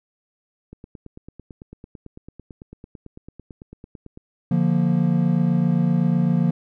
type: click train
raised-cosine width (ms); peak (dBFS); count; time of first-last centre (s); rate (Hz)
3; -26; 32; 0.73-4.174; 9
type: chord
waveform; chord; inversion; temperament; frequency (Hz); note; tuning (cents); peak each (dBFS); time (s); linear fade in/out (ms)
triangle; Bb major; first; equal; 146.83 / 174.61 / 233.1; D3 / F3 / Bb3; 0 / 0 / 0; -20 / -17 / -21; 4.51-6.51; 5
effects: none